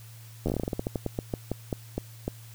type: slowing click train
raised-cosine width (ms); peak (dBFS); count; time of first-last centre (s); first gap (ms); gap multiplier
2; -15; 21; 0.46-2.28; 11; 1.19
effects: added 113 Hz sine -45 dBFS peak until 2.54 s + white hiss -53 dBFS RMS until 2.54 s